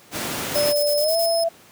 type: noise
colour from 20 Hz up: pink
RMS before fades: -26 dBFS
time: 0.11-0.74 s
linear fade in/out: 50 ms
type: noise bursts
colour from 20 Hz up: violet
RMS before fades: -29 dBFS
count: 7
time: 0.54-1.263 s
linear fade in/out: 5 ms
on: 75 ms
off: 33 ms
type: tone with pitch glide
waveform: sine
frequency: 587.3 to 666.9 Hz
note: D5 to E5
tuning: 0 to +20 cents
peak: -18 dBFS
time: 0.55-1.49 s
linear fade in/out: 10 ms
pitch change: +220 cents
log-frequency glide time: 0.99-1.17 s
type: tone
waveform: sawtooth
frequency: 5170 Hz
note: E8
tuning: 34 cents flat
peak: -22 dBFS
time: 0.55-1.44 s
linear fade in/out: 5 ms
effects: pink hiss -49 dBFS RMS until 1.71 s + high-pass 150 Hz 12 dB/octave

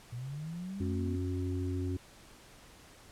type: linear sweep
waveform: sine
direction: up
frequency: 115.3 to 246.9 Hz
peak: -37 dBFS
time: 0.12-1.16 s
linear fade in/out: 10 ms
type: harmonic tone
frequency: 91.3 Hz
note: F#2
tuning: 23 cents flat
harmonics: 1 / 3 / 4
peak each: -33 / -37 / -41 dBFS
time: 0.8-1.97 s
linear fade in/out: 5 ms
effects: pink hiss -56 dBFS RMS until 3.11 s + low-pass 11000 Hz 12 dB/octave

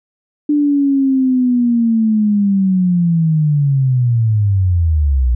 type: linear sweep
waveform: sine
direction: down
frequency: 297.3 to 58.27 Hz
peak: -10 dBFS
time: 0.49-5.35 s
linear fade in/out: 5 ms
effects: none

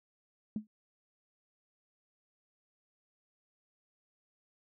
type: tone with exponential decay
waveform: sine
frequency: 213.8 Hz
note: A3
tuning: 49 cents flat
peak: -28 dBFS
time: 0.56-0.67 s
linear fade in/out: 2 ms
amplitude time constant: 22 ms
effects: tanh soft clip ceiling -25 dBFS

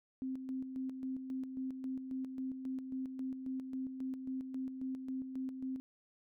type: tone with tremolo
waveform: sine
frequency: 261.6 Hz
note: C4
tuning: in tune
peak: -36 dBFS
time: 0.22-5.8 s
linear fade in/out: 0 ms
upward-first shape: square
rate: 3.7 Hz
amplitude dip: 50%
effects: none

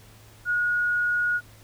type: tone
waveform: sine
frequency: 1447 Hz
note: F#6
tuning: 39 cents flat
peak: -21 dBFS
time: 0.45-1.41 s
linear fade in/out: 50 ms
effects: added 108 Hz sine -51 dBFS peak until 1.63 s + pink hiss -53 dBFS RMS until 1.63 s

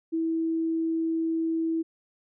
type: tone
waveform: sine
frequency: 326.1 Hz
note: E4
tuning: 19 cents flat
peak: -24 dBFS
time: 0.12-1.83 s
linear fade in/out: 20 ms
effects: none

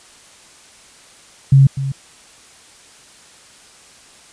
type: tone with echo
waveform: sine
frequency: 136.2 Hz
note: C#3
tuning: 30 cents flat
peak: -5 dBFS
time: 1.52-1.67 s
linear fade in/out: 5 ms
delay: 250 ms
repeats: 1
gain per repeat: -13 dB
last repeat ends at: 1.92 s
effects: white hiss -45 dBFS RMS until 4.32 s + resampled to 22050 Hz

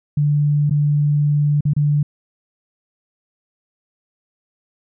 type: tone with dropouts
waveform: sine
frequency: 146.83 Hz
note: D3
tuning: in tune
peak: -13 dBFS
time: 0.17-2.03 s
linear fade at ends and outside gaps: 5 ms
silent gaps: 0.697-0.708 / 1.608-1.652 / 1.735-1.764 s
effects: none

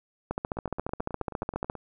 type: two click trains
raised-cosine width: 1 ms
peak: -24 / -15 dBFS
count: 12 / 21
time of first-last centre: 0.57-1.753 / 0.31-1.699 s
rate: 9.3 / 14.4 Hz
effects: none

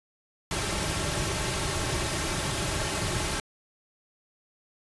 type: noise with comb filter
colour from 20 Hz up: pink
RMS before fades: -29 dBFS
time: 0.51-3.4 s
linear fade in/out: 2 ms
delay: 4.1 ms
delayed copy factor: -0.6
effects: resampled to 24000 Hz

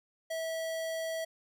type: tone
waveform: square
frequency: 650 Hz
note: E5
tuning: 24 cents flat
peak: -34 dBFS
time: 0.3-1.25 s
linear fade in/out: 10 ms
effects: none

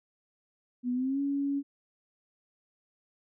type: tone with pitch glide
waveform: sine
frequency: 246.9 to 280.4 Hz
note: B3 to C#4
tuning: 0 to +20 cents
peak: -27 dBFS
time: 0.83-1.63 s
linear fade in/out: 50 ms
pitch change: +220 cents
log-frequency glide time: 0.93-1.2 s
effects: none

